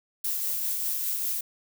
violet noise with tremolo, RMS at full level -28 dBFS, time 0.24-1.41 s, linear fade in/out 5 ms, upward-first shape sine, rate 5 Hz, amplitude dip 25%, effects none

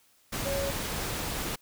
sine tone in noise, 554.4 Hz, C#5, in tune, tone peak -30 dBFS, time 0.45-0.71 s, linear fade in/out 10 ms, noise pink, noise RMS -33 dBFS, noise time 0.32-1.56 s, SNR 0 dB, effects white hiss -64 dBFS RMS until 1.61 s

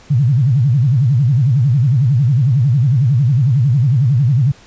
sine tone with vibrato, 130 Hz, C3, 11 cents flat, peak -9 dBFS, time 0.1-4.52 s, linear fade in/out 10 ms, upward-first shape sine, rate 11 Hz, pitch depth 250 cents each way, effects pink hiss -44 dBFS RMS until 4.66 s + resampled to 16000 Hz

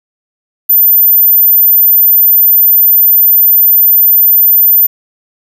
sine tone, 13940 Hz, A9, 17 cents flat, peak -3 dBFS, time 0.69-4.87 s, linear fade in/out 10 ms, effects none

